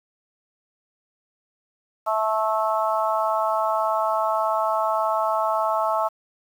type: harmonic tone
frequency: 218.3 Hz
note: A3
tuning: 13 cents flat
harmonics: 3 / 4 / 5 / 6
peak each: -24 / -25 / -26 / -27 dBFS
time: 2.06-6.09 s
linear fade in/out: 20 ms
effects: 8-bit